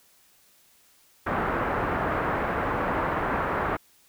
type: low-pass noise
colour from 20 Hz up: white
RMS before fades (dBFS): -27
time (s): 1.26-3.77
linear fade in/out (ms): 10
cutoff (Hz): 1500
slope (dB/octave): 24
effects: white hiss -60 dBFS RMS until 4.08 s